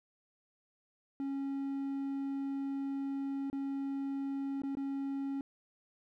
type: tone with dropouts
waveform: triangle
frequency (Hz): 275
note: C#4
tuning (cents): -14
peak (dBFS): -32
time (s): 1.2-5.41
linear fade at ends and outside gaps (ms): 1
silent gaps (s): 3.5-3.529 / 4.619-4.635 / 4.752-4.77
effects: none